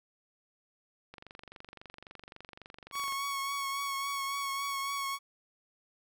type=click train; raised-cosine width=0.3 ms; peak=-31 dBFS; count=48; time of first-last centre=1.14-3.123 s; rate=23.7 Hz
type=tone with vibrato; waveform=sawtooth; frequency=1108.7 Hz; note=C#6; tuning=in tune; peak=-29 dBFS; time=2.92-5.19 s; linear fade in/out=50 ms; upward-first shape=triangle; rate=3.6 Hz; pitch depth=28 cents each way
effects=none